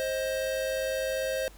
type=tone pair together; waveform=square; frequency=528.1 / 628 Hz; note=C5 / D#5; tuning=+16 / +16 cents; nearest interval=minor third; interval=300 cents; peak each=-30 / -34 dBFS; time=0-1.48 s; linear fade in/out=0 ms; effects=added 50 Hz sine -49 dBFS peak until 1.57 s + pink hiss -55 dBFS RMS until 1.57 s